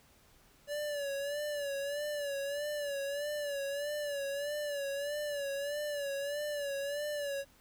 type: tone with vibrato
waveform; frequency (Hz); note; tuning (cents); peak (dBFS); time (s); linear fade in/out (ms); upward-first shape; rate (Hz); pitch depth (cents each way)
square; 574; D5; -40; -35; 0.67-7.45; 50; sine; 1.6; 62
effects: pink hiss -64 dBFS RMS until 7.6 s